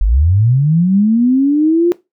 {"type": "linear sweep", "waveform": "sine", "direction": "up", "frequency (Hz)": [41.57, 354.5], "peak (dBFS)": -8, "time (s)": [0.01, 1.92], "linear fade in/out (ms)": 0, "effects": ["noise-tail reverb RT60 0.2 s tail -18 dB re dry"]}